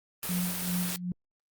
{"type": "noise", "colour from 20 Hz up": "white", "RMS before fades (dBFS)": -34, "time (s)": [0.23, 0.96], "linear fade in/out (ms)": 0}
{"type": "tone with tremolo", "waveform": "sine", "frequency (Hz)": 178.6, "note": "F3", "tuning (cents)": 39, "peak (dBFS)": -27, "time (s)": [0.29, 1.12], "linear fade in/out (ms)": 2, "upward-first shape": "sine", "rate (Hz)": 2.6, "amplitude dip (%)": 75}
{"effects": ["Opus 32 kbps"]}